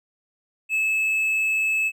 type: tone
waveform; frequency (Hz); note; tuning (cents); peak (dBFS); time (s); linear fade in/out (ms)
triangle; 2602; E7; -23; -18; 0.69-1.92; 50
effects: none